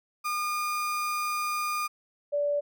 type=tone pair in turn; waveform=35% pulse / sine; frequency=1214 / 579.9 Hz; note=D#6 / D5; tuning=-43 / -22 cents; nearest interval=octave + minor second; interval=1279 cents; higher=first; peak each=-26 / -24 dBFS; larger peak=second; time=0.24-1.88 / 2.32-2.61 s; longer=first; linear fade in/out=20 ms; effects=none